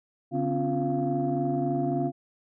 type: tone cluster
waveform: sine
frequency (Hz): 142.8 / 256.5 / 280 / 350.9 / 692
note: D3 / C4 / C#4 / F4 / F5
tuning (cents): -48 / -34 / +18 / +8 / -16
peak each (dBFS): -30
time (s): 0.31-2.12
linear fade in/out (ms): 50
effects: tanh soft clip ceiling -16 dBFS